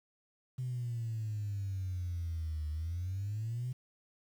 sine exponential two-way sweep, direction down then up, 128.8 to 75.5 to 128.8 Hz, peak -33 dBFS, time 0.58-3.73 s, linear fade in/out 10 ms, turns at 2.69 s, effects tanh soft clip ceiling -30 dBFS + 10-bit

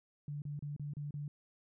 sine tone bursts, 145.9 Hz, D3, 11 cents flat, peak -38 dBFS, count 6, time 0.28-1.28 s, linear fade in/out 2 ms, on 140 ms, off 32 ms, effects none

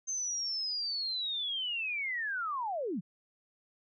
sine linear sweep, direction down, 6310 to 146.83 Hz, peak -32 dBFS, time 0.07-3.01 s, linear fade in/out 20 ms, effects none

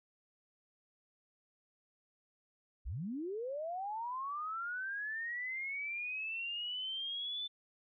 sine linear sweep, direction up, 41.2 to 3536 Hz, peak -37 dBFS, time 2.85-7.48 s, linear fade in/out 20 ms, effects none

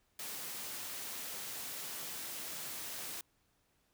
white high-pass noise, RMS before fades -43 dBFS, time 0.19-3.21 s, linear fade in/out 2 ms, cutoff 100 Hz, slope 12 dB/octave, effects pink hiss -75 dBFS RMS until 3.93 s

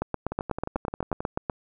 two click trains, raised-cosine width 1 ms, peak -12 / -17 dBFS, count 13 / 11, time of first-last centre 0.02-1.498 / 0.32-1.205 s, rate 8.12 / 11.3 Hz, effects none

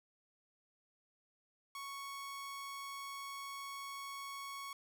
sawtooth tone, 1108.7 Hz, C#6, in tune, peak -40 dBFS, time 1.75-4.73 s, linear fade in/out 2 ms, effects none

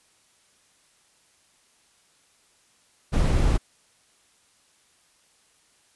brown noise, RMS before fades -20 dBFS, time 3.12-3.58 s, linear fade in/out 20 ms, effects white hiss -62 dBFS RMS until 5.95 s + resampled to 24000 Hz

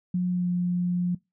sine tone with pitch glide, 180 to 177.52 Hz, F#3 to F3, -47 to +29 cents, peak -22 dBFS, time 0.14-1.15 s, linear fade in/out 5 ms, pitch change -24 cents, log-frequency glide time 0.3-0.48 s, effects noise-tail reverb RT60 0.2 s tail -22 dB re dry

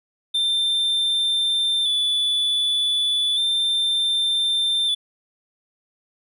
triangle tone with vibrato, 3520 Hz, A7, in tune, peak -17 dBFS, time 0.34-4.95 s, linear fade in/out 10 ms, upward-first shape square, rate 0.33 Hz, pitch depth 28 cents each way, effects none

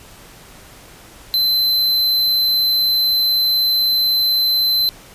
square tone, 4066 Hz, B7, 50 cents sharp, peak -14 dBFS, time 1.34-4.89 s, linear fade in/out 0 ms, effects pink hiss -42 dBFS RMS until 5.14 s + resampled to 32000 Hz

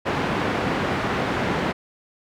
pink band-pass noise, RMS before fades -24 dBFS, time 0.05-1.73 s, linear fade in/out 20 ms, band 130 to 2100 Hz, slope 12 dB/octave, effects none

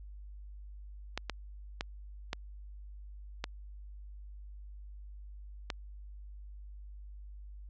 clicks, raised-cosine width 0.2 ms, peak -16 dBFS, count 6, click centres 1.176 / 1.297 / 1.809 / 2.331 / 3.441 / 5.702 s, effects added 50 Hz sine -45 dBFS peak until 7.69 s + low-pass 5000 Hz 12 dB/octave

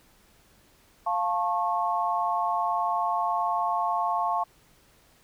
sine chord, F augmented, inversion none, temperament equal with one note detuned, 698.5 / 880 / 1091.6 Hz, F5 / A5 / C#6, 0 / 0 / -27 cents, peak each -28 dBFS, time 1.06-4.44 s, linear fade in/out 10 ms, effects pink hiss -60 dBFS RMS until 5.23 s

